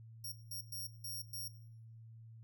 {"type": "tone bursts at uneven times", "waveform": "10% pulse", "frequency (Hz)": 5580, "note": "F8", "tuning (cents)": -2, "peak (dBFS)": -36, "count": 5, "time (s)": [[0.24, 0.32], [0.51, 0.61], [0.72, 0.87], [1.04, 1.22], [1.33, 1.48]], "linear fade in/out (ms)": 5, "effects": ["noise-tail reverb RT60 0.7 s tail -17 dB re dry", "added 113 Hz sine -52 dBFS peak until 2.43 s"]}